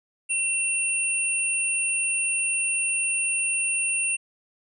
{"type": "tone pair together", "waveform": "sine", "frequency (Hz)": [2714, 9182], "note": ["E7", "D9"], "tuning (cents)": [50, -40], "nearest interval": "octave + major sixth", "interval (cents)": 2110, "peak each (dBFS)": -25, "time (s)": [0.29, 4.17], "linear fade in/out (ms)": 20, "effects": []}